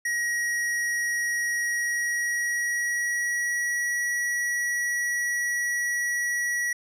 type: tone with pitch glide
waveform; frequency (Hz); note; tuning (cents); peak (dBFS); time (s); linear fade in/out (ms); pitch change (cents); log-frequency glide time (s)
square; 1900 to 1927.6; A#6 to B6; +33 to -43; -25; 0.05-6.73; 5; +24; 1.56-4.07
effects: low-pass 12000 Hz 12 dB/octave